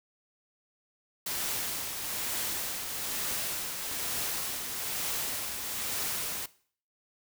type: noise with tremolo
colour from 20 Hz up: white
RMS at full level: -32 dBFS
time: 1.26-6.46 s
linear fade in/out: 5 ms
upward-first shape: triangle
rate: 1.1 Hz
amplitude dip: 45%
effects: noise-tail reverb RT60 0.5 s tail -19 dB re dry